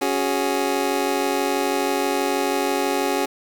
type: chord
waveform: 25% pulse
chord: C# suspended fourth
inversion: none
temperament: just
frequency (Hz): 277.2 / 369.6 / 415.8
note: C#4 / F#4 / G#4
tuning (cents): 0 / -2 / +2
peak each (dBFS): -21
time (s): 0.01-3.26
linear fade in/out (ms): 10
effects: 7-bit